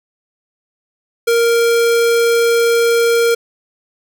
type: tone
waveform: square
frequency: 466.2 Hz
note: A#4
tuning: in tune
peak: -11 dBFS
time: 1.27-3.35 s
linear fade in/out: 10 ms
effects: none